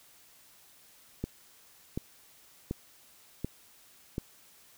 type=click train; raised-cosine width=3 ms; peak=-19 dBFS; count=5; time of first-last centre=1.24-4.181 s; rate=1.36 Hz; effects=white hiss -59 dBFS RMS until 4.77 s